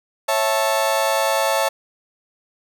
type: chord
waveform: 35% pulse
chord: A major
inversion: first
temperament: just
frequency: 550 / 660 / 880 Hz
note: C#5 / E5 / A5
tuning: -14 / +2 / 0 cents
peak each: -20 dBFS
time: 0.28-1.69 s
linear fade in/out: 10 ms
effects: none